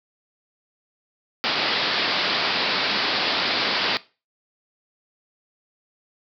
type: low-pass noise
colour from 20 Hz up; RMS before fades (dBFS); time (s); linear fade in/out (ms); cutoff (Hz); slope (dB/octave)
white; -23; 1.44-3.97; 0; 5000; 96
effects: noise-tail reverb RT60 0.3 s tail -19 dB re dry + high-pass 200 Hz 12 dB/octave